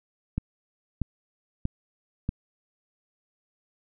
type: click train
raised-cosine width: 5 ms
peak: -14 dBFS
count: 4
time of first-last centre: 0.38-2.291 s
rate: 1.57 Hz
effects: none